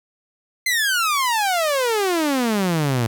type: exponential sweep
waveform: sawtooth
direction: down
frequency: 2093 to 111.5 Hz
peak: -14 dBFS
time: 0.66-3.07 s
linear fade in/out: 5 ms
effects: none